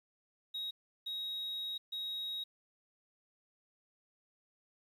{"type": "tone bursts at uneven times", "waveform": "sine", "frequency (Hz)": 3791, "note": "A#7", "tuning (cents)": 28, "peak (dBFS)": -35, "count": 3, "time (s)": [[0.54, 0.71], [1.06, 1.78], [1.92, 2.44]], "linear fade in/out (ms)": 10, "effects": ["tanh soft clip ceiling -35 dBFS", "11-bit"]}